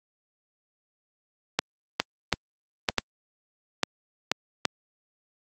clicks, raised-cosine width 0.2 ms, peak -3 dBFS, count 8, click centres 1.59 / 2 / 2.327 / 2.888 / 2.983 / 3.833 / 4.316 / 4.653 s, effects high-pass 150 Hz 12 dB/octave + Opus 48 kbps

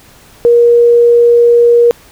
sine tone, 474.1 Hz, A#4, 29 cents sharp, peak -3 dBFS, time 0.45-1.91 s, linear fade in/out 0 ms, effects pink hiss -41 dBFS RMS until 2.11 s

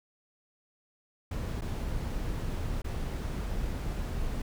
brown noise with dropouts, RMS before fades -33 dBFS, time 1.31-4.42 s, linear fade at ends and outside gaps 5 ms, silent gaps 1.61-1.618 / 2.82-2.843 s, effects none

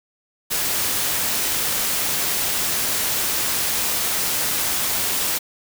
white noise, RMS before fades -22 dBFS, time 0.5-5.39 s, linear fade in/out 20 ms, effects none

